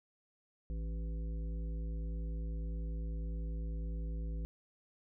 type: harmonic tone with a mistuned harmonic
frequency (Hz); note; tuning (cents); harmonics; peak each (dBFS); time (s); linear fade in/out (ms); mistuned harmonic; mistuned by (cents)
55; A1; 0; 1 / 3 / 5 / 7 / 9; -36 / -46 / -54 / -58 / -57; 0.7-4.45; 0; 3; -18
effects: none